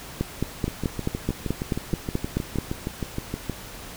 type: two click trains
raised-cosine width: 3 ms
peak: -10 / -14 dBFS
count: 12 / 19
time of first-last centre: 0.21-2.586 / 0.68-3.497 s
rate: 4.63 / 6.39 Hz
effects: pink hiss -40 dBFS RMS until 3.96 s